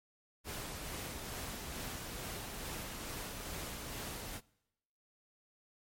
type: noise with tremolo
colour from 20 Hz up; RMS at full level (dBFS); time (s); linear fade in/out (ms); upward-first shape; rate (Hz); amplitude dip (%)
pink; -42; 0.44-4.41; 50; sine; 2.3; 25
effects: noise-tail reverb RT60 0.9 s tail -24 dB re dry + MP3 64 kbps